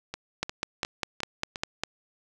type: two click trains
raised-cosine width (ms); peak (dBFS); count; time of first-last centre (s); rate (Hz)
0.2; -10 / -17; 8 / 5; 0.43-1.836 / 0.14-1.558; 4.98 / 2.82
effects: none